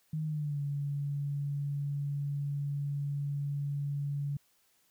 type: tone with pitch glide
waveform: sine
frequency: 155.56 to 142.65 Hz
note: D#3 to C#3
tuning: 0 to +50 cents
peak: -31 dBFS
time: 0.13-4.37 s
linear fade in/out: 5 ms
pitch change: -150 cents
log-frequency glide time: 0.25-0.6 s
effects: white hiss -70 dBFS RMS until 4.9 s